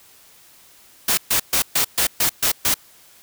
white noise bursts, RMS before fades -18 dBFS, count 8, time 1.08-2.742 s, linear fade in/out 5 ms, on 94 ms, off 130 ms, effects white hiss -50 dBFS RMS until 3.22 s

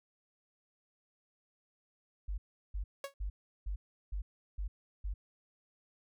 sine tone bursts, 49 Hz, G1, in tune, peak -34 dBFS, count 7, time 2.28-5.14 s, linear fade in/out 10 ms, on 100 ms, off 360 ms
sawtooth tone with exponential decay, 554.4 Hz, C#5, in tune, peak -31 dBFS, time 3.04-3.14 s, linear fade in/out 2 ms, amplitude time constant 21 ms
effects none

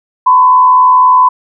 sine tone with frequency modulation, 1010 Hz, B5, 39 cents sharp, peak -3 dBFS, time 0.26-1.29 s, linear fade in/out 10 ms, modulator 75.9 Hz, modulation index 0.48, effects none

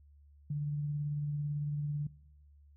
sine tone with tremolo, 146.8 Hz, D3, in tune, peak -31 dBFS, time 0.5-2.07 s, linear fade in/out 5 ms, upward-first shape triangle, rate 18 Hz, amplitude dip 25%, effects noise-tail reverb RT60 1.0 s tail -22 dB re dry + added 72 Hz sine -57 dBFS peak until 2.76 s

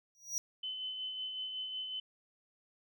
square tone with exponential growth, 5780 Hz, F#8, 41 cents flat, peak -30 dBFS, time 0.15-0.38 s, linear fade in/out 0 ms, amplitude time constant 50 ms
sine tone with tremolo, 3037 Hz, F#7, 44 cents sharp, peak -36 dBFS, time 0.63-2 s, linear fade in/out 5 ms, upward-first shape sine, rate 5.4 Hz, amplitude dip 35%
effects none

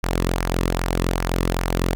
sawtooth tone with flanger, 43.91 Hz, F1, 10 cents sharp, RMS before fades -22 dBFS, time 0.03-1.95 s, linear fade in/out 0 ms, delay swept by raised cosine 0.25 to 1.35 ms, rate 2.5 Hz, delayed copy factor -0.5, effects none

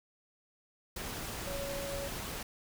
sine tone in noise, 559 Hz, C#5, 14 cents sharp, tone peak -38 dBFS, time 1.47-2.08 s, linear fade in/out 5 ms, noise pink, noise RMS -40 dBFS, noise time 0.96-2.43 s, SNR -1 dB, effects none

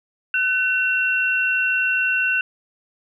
sine tone pair together, 1507 / 2726 Hz, F#6 / F7, +31 / -43 cents, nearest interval minor seventh, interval 1026 cents, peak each -20 dBFS, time 0.34-2.41 s, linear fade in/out 2 ms, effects none

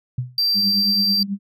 sine tone with exponential decay, 125 Hz, B2, 21 cents sharp, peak -17 dBFS, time 0.18-0.4 s, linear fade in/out 5 ms, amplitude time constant 46 ms
triangle tone, 4700 Hz, D8, 1 cent sharp, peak -15 dBFS, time 0.38-1.23 s, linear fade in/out 2 ms
sine tone with tremolo, 198.8 Hz, G3, 25 cents sharp, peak -19 dBFS, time 0.54-1.39 s, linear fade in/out 50 ms, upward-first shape triangle, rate 9.2 Hz, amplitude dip 85%
effects none

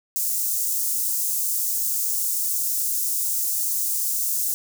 white high-pass noise, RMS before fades -24 dBFS, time 0.16-4.54 s, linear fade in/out 0 ms, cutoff 6400 Hz, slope 24 dB/octave, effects none

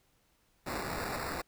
blue noise with sample-and-hold, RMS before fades -37 dBFS, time 0.66-1.42 s, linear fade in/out 10 ms, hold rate 3150 Hz, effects pink hiss -71 dBFS RMS until 1.47 s

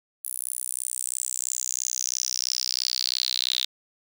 sawtooth tone with high-pass filter sweep, 63 Hz, B1, 35 cents sharp, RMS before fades -29 dBFS, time 0.24-3.65 s, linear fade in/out 5 ms, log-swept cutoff 11000 to 3700 Hz, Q 7.3, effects none

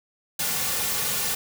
white noise with comb filter, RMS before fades -26 dBFS, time 0.39-1.35 s, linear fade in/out 5 ms, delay 3.1 ms, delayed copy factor -0.65, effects none

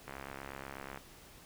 click train, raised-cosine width 0.5 ms, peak -28 dBFS, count 62, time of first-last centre 0.08-0.974 s, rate 68.2 Hz, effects pink hiss -56 dBFS RMS until 1.45 s

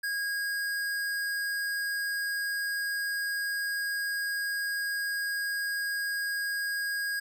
square tone, 1637 Hz, G#6, 25 cents flat, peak -30 dBFS, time 0.03-7.2 s, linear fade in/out 10 ms, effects none

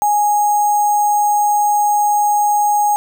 sine tone with sample-and-hold, 829 Hz, G#5, 3 cents flat, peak -11 dBFS, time 0.02-2.96 s, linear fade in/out 0 ms, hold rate 7350 Hz, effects none

